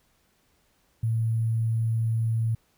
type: tone with sample-and-hold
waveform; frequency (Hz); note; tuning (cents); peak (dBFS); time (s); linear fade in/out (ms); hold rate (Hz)
sine; 113.1; A2; +48; -22; 1.03-2.55; 5; 11025
effects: pink hiss -67 dBFS RMS until 2.77 s